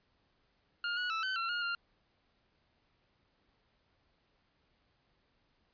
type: tone with pitch steps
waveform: sawtooth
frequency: 1414 / 1461 / 1317 / 1525 / 1358 / 1426 / 1394 Hz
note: F6 / F#6 / E6 / G6 / F6 / F6 / F6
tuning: +21 / -22 / -2 / -48 / -49 / +36 / -4 cents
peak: -29 dBFS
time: 0.84-1.75 s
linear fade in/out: 2 ms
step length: 130 ms
effects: pink hiss -74 dBFS RMS until 5.73 s + resampled to 11025 Hz